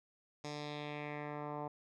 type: tone with low-pass filter sweep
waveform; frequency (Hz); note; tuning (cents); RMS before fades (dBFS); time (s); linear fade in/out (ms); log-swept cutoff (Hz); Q
10% pulse; 148; D3; +14; -43; 0.44-1.68; 5; 6000 to 910; 2.3
effects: none